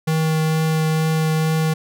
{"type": "tone with vibrato", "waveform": "square", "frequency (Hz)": 158.3, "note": "D#3", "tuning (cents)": 30, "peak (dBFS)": -17, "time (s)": [0.07, 1.74], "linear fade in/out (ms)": 10, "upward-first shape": "triangle", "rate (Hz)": 2.2, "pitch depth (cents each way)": 9, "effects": []}